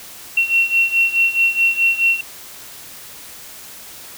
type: beating tone pair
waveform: sine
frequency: 2721 / 2725.7 Hz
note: F7 / F7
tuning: -46 / -43 cents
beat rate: 4.7 Hz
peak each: -18 / -15 dBFS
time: 0.37-2.21 s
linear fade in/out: 5 ms
effects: white hiss -37 dBFS RMS until 4.17 s